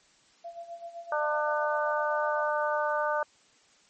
sine tone with tremolo, 682 Hz, F5, 41 cents flat, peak -36 dBFS, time 0.44-2.5 s, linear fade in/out 10 ms, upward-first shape sine, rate 7.8 Hz, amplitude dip 75%
harmonic tone, 299.7 Hz, D4, 35 cents sharp, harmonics 2 / 3 / 4 / 5, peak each -29 / -31 / -32 / -33 dBFS, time 1.12-3.23 s, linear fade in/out 2 ms
effects white hiss -62 dBFS RMS until 3.89 s + MP3 32 kbps

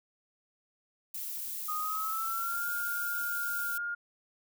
violet noise, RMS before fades -38 dBFS, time 1.14-3.78 s, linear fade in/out 5 ms
sine tone with pitch glide, 1240 to 1416.2 Hz, D#6 to F6, -6 to +24 cents, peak -32 dBFS, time 1.68-3.95 s, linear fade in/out 10 ms, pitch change +230 cents, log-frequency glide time 1.8-2.67 s
effects none

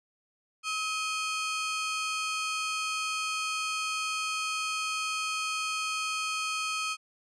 sawtooth ring-modulated tone, 1890 Hz, A#6, 23 cents sharp, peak -23 dBFS, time 0.63-6.97 s, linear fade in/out 50 ms, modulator 611 Hz, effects resampled to 22050 Hz

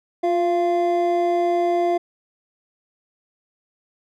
triangle tone pair together, 351.4 / 688.7 Hz, F4 / F5, +11 / -24 cents, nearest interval octave, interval 1165 cents, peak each -18 dBFS, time 0.23-1.98 s, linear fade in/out 10 ms, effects none

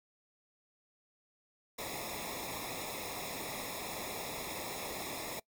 pink noise with comb filter, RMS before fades -41 dBFS, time 1.78-5.4 s, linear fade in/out 10 ms, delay 0.66 ms, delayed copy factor -0.85, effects noise-tail reverb RT60 0.1 s tail -23 dB re dry

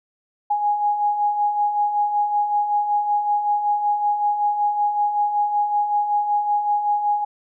sine beating tone pair, 824 / 829.3 Hz, G#5 / G#5, -14 / -3 cents, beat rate 5.3 Hz, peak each -27 / -18 dBFS, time 0.5-7.25 s, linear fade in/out 10 ms, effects none

